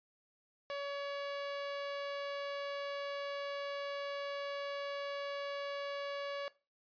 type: tone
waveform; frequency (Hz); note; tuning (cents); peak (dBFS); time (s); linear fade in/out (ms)
sawtooth; 565; C#5; +33; -34; 0.7-6.48; 0
effects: noise-tail reverb RT60 0.3 s tail -19 dB re dry + resampled to 11025 Hz